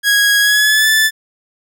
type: tone with pitch glide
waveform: sawtooth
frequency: 1653 to 1751.3 Hz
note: G#6 to A6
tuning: -9 to -9 cents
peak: -6 dBFS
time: 0.03-1.11 s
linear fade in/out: 50 ms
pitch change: +100 cents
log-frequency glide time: 0.4-0.88 s
effects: none